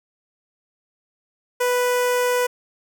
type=tone with notch filter; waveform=sawtooth; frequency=493.9 Hz; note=B4; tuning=in tune; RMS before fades=-20 dBFS; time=1.6-2.47 s; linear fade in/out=10 ms; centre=4000 Hz; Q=1.8; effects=none